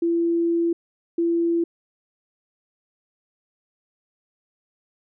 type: tone pair in turn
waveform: sine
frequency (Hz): 337.7 / 337.7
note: E4 / E4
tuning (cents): +42 / +42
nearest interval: unison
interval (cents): 0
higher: neither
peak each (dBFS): -18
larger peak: neither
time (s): 0.02-0.73 / 1.18-1.64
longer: first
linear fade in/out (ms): 5
effects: none